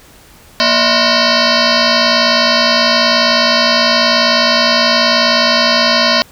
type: tone with frequency modulation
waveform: sine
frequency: 1838 Hz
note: A#6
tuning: 25 cents flat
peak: -8 dBFS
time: 0.6-6.22 s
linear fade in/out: 0 ms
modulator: 415 Hz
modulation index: 7.7
effects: pink hiss -42 dBFS RMS until 6.31 s